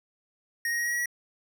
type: tone with pitch steps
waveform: square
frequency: 1866 / 1877.9 / 1889.9 / 1901.9 / 1914 / 1926.2 Hz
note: A#6 / A#6 / A#6 / A#6 / A#6 / B6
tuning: +1 / +12 / +23 / +34 / +45 / -44 cents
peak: -27 dBFS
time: 0.65-1.058 s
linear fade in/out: 2 ms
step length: 68 ms
effects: none